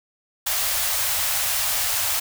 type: band-stop noise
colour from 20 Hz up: white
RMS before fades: -23 dBFS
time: 0.46-2.2 s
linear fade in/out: 10 ms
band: 120 to 550 Hz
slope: 48 dB/octave
effects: none